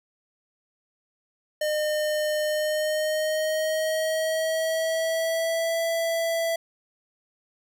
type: tone with pitch glide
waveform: square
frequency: 608 to 663 Hz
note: D#5 to E5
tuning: -40 to +10 cents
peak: -24 dBFS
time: 1.61-6.56 s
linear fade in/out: 5 ms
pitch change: +150 cents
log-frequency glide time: 2.44-5.81 s
effects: none